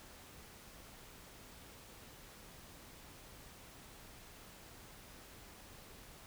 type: silence
effects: pink hiss -56 dBFS RMS until 6.26 s